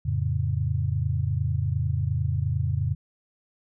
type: chord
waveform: sine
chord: F augmented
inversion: none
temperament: equal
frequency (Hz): 87.31 / 110 / 138.59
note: F2 / A2 / C#3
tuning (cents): 0 / 0 / 0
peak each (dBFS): -27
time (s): 0.05-2.95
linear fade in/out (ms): 10
effects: none